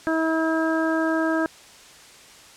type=harmonic tone; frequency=321.9 Hz; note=E4; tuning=41 cents flat; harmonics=1 / 2 / 3 / 4 / 5; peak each=-22 / -26 / -32 / -31 / -28 dBFS; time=0.07-1.46 s; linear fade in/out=0 ms; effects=white hiss -47 dBFS RMS until 2.56 s + low-pass 8000 Hz 12 dB/octave